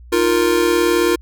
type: chord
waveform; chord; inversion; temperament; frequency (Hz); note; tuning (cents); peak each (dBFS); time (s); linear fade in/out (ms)
square; Eb suspended second; none; just; 311.1 / 350 / 466.7; Eb4 / F4 / Bb4; 0 / +4 / +2; -22 / -16 / -19; 0.12-1.16; 10
effects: added 60 Hz sine -37 dBFS peak until 1.21 s